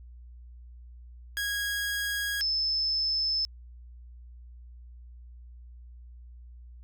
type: tone pair in turn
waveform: sawtooth / sine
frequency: 1647 / 5250 Hz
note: G#6 / E8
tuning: -15 / -8 cents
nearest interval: octave + minor sixth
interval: 2007 cents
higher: second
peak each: -25 dBFS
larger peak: neither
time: 1.37-2.41 / 2.41-3.45 s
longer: neither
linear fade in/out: 0 ms
effects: added 60 Hz sine -45 dBFS peak until 6.83 s